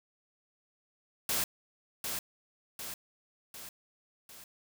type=noise with echo; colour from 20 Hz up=white; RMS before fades=-31 dBFS; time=1.29-1.44 s; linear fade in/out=2 ms; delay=750 ms; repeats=4; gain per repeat=-5 dB; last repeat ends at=4.44 s; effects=none